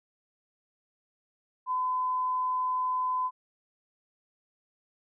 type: tone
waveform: sine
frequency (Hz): 1014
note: B5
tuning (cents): +45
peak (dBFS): -26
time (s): 1.66-3.31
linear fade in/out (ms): 50
effects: none